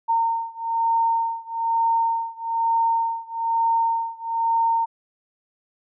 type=beating tone pair; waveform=sine; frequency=915 / 916.1 Hz; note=A#5 / A#5; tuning=-32 / -30 cents; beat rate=1.1 Hz; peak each=-22 / -23 dBFS; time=0.08-4.86 s; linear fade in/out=20 ms; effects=none